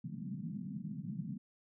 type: band-pass noise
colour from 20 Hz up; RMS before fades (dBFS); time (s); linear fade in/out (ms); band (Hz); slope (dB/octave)
pink; -42; 0.04-1.38; 10; 140 to 230; 48
effects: none